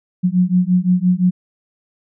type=beating tone pair; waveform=sine; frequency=178.2 / 184 Hz; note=F3 / F#3; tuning=+35 / -9 cents; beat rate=5.8 Hz; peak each=-15 dBFS; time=0.23-1.31 s; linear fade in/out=20 ms; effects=none